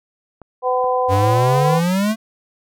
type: clicks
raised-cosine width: 1 ms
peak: -24 dBFS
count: 3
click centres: 0.417 / 0.843 / 1.125 s
type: harmonic tone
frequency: 252.5 Hz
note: B3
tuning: 39 cents sharp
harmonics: 2 / 3 / 4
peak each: -18 / -20 / -21 dBFS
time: 0.62-1.81 s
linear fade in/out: 50 ms
type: exponential sweep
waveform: square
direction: up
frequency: 92.5 to 225.3 Hz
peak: -16 dBFS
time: 1.08-2.16 s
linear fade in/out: 50 ms
effects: none